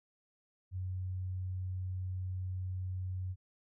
sine tone, 92.5 Hz, F#2, in tune, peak -35 dBFS, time 0.71-3.36 s, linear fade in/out 50 ms, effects none

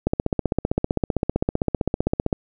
click train, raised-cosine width 2 ms, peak -6 dBFS, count 36, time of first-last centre 0.07-2.328 s, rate 15.5 Hz, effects none

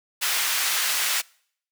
pink high-pass noise, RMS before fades -24 dBFS, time 0.21-1.22 s, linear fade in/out 20 ms, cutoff 1600 Hz, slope 12 dB/octave, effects noise-tail reverb RT60 0.6 s tail -25 dB re dry

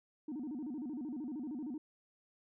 sine tone with vibrato, 273.6 Hz, C#4, 23 cents flat, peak -37 dBFS, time 0.28-1.78 s, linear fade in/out 5 ms, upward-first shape square, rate 13 Hz, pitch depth 200 cents each way, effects tanh soft clip ceiling -36 dBFS

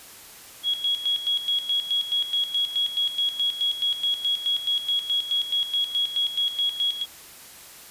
sine tone with tremolo, 3322 Hz, G#7, in tune, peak -20 dBFS, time 0.63-7.06 s, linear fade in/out 50 ms, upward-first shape square, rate 4.7 Hz, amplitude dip 70%, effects white hiss -45 dBFS RMS until 7.9 s + resampled to 32000 Hz

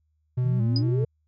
triangle tone with vibrato, 120.5 Hz, B2, 42 cents flat, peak -19 dBFS, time 0.37-1.05 s, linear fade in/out 10 ms, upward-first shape square, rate 2.2 Hz, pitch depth 66 cents each way
sine exponential sweep, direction up, 148.2 to 462.3 Hz, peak -28 dBFS, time 0.44-1.05 s, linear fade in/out 5 ms
sine tone with exponential decay, 4978 Hz, D#8, in tune, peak -22 dBFS, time 0.76-0.83 s, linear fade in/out 2 ms, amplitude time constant 15 ms
effects added 77 Hz sine -67 dBFS peak until 1.27 s

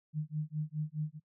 sine tone with tremolo, 152.8 Hz, D#3, 31 cents flat, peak -30 dBFS, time 0.13-1.2 s, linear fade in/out 50 ms, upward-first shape sine, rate 4.8 Hz, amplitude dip 100%, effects noise-tail reverb RT60 0.1 s tail -23 dB re dry

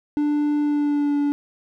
triangle tone with pitch glide, 295 to 288.3 Hz, D4 to D4, +8 to -32 cents, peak -16 dBFS, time 0.17-1.32 s, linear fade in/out 0 ms, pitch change -40 cents, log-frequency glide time 0.6-1.17 s, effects none

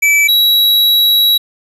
square tone pair in turn, 2309 / 3883 Hz, D7 / B7, -30 / -30 cents, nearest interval major sixth, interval 900 cents, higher second, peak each -8 dBFS, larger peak neither, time 0.02-0.28 / 0.28-1.38 s, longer second, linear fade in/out 10 ms, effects resampled to 32000 Hz + 7-bit

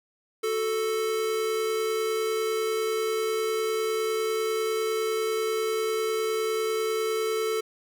square tone pair together, 370.2 / 440.2 Hz, F#4 / A4, +1 / +1 cents, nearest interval minor third, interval 300 cents, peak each -35 / -26 dBFS, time 0.43-7.61 s, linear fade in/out 10 ms, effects none

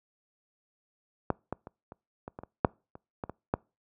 clicks, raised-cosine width 1 ms, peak -11 / -18 / -28 / -30 / -25 / -26 / -28 / -6 / -30 / -20 / -23 / -11 dBFS, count 12, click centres 1.303 / 1.526 / 1.671 / 1.921 / 2.279 / 2.389 / 2.435 / 2.648 / 2.954 / 3.238 / 3.296 / 3.539 s, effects noise-tail reverb RT60 0.3 s tail -26 dB re dry + high-pass 60 Hz 12 dB/octave

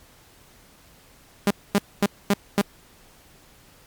sawtooth tone bursts, 201.7 Hz, G3, 50 cents sharp, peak -12 dBFS, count 5, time 1.47-2.615 s, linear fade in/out 2 ms, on 37 ms, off 240 ms, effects pink hiss -53 dBFS RMS until 3.86 s + MP3 96 kbps

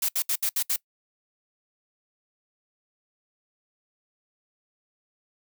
blue noise bursts, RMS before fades -25 dBFS, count 6, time 0.02-0.762 s, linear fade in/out 5 ms, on 67 ms, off 68 ms, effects noise-tail reverb RT60 0.1 s tail -23 dB re dry

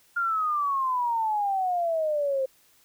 sine exponential sweep, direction down, 1415 to 522 Hz, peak -23 dBFS, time 0.16-2.46 s, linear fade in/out 10 ms, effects white hiss -61 dBFS RMS until 2.84 s

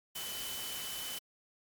sine tone in noise, 3023 Hz, F#7, 36 cents sharp, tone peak -43 dBFS, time 0.15-1.19 s, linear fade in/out 10 ms, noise white, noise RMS -41 dBFS, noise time 0.15-1.19 s, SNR -5 dB, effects MP3 96 kbps

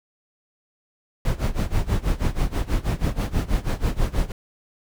brown noise with tremolo, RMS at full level -19 dBFS, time 1.25-4.32 s, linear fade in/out 2 ms, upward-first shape sine, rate 6.2 Hz, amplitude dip 90%, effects none

